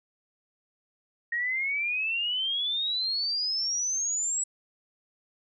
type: exponential sweep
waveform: sine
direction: up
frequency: 1864.7 to 7850 Hz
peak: -26 dBFS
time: 1.32-4.44 s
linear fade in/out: 5 ms
effects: none